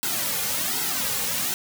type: noise with flanger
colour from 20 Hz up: white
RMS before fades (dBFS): -26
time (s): 0.03-1.54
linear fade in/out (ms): 0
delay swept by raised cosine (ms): 1.7 to 3.1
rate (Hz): 1.3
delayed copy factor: -0.95
effects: none